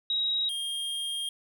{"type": "tone pair in turn", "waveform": ["sine", "square"], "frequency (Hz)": [3818, 3223], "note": ["A#7", "G7"], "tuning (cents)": [41, 47], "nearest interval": "minor third", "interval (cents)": 294, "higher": "first", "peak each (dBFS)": [-25, -31], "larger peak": "first", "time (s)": [[0.1, 0.49], [0.49, 1.29]], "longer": "second", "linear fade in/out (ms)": 2, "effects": []}